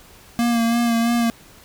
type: tone with vibrato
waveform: square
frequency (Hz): 233.5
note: A#3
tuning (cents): +3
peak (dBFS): -17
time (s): 0.39-1.3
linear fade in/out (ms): 0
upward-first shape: sine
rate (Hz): 3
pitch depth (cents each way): 29
effects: pink hiss -47 dBFS RMS until 1.64 s